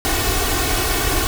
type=noise with comb filter; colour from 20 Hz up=pink; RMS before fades=-19 dBFS; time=0.05-1.27 s; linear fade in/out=0 ms; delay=2.7 ms; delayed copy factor=+0.85; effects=none